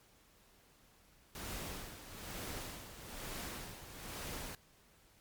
pink noise with tremolo, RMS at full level -43 dBFS, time 1.35-4.55 s, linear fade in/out 2 ms, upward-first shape sine, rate 1.1 Hz, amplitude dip 65%, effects pink hiss -66 dBFS RMS until 5.2 s + MP3 96 kbps

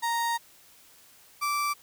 35% pulse tone pair in turn, 932.3 / 1166.6 Hz, A#5 / D6, 0 / -12 cents, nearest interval major third, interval 388 cents, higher second, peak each -24 / -24 dBFS, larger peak neither, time 0.02-0.38 / 1.41-1.74 s, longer first, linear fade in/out 20 ms, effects white hiss -56 dBFS RMS until 1.82 s

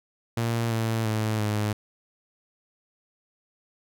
sawtooth tone with pitch steps, 116 / 112.5 / 109.11 / 105.82 Hz, A#2 / A2 / A2 / G#2, -8 / +39 / -14 / +33 cents, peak -20 dBFS, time 0.37-1.73 s, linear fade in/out 5 ms, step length 340 ms, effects none

